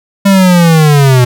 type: linear sweep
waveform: square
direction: down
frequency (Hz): 200 to 121.5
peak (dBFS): -4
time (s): 0.25-1.25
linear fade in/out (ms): 10
effects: none